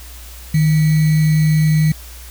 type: tone with sample-and-hold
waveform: sine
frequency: 155.56 Hz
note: D#3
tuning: in tune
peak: -10 dBFS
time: 0.54-1.92 s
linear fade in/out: 5 ms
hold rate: 2100 Hz
effects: added 60 Hz sine -34 dBFS peak until 2.3 s + white hiss -39 dBFS RMS until 2.3 s